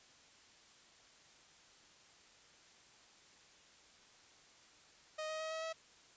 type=tone with pitch steps; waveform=sawtooth; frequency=622.3 / 628.4 / 634.6 / 640.9 / 647.2 Hz; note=D#5 / D#5 / D#5 / E5 / E5; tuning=0 / +17 / +34 / -49 / -32 cents; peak=-36 dBFS; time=5.18-5.73 s; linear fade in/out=10 ms; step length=110 ms; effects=white hiss -63 dBFS RMS until 6.16 s + resampled to 16000 Hz